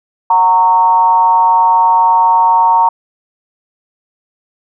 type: tone with frequency modulation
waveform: sine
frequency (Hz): 922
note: A#5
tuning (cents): -19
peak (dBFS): -6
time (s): 0.3-2.89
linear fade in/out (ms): 5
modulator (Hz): 184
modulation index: 0.57
effects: none